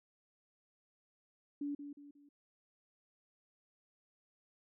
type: tone with echo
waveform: sine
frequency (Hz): 287.4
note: D4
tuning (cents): -37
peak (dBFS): -36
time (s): 1.61-1.75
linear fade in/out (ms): 5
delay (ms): 180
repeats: 3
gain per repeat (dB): -8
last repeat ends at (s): 2.29
effects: none